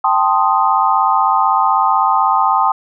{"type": "chord", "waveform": "sine", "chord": "A half-diminished seventh", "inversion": "third", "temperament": "equal", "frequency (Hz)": [784, 880, 1046.5, 1244.5], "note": ["G5", "A5", "C6", "Eb6"], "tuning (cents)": [0, 0, 0, 0], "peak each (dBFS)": -16, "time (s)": [0.04, 2.72], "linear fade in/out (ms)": 5, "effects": []}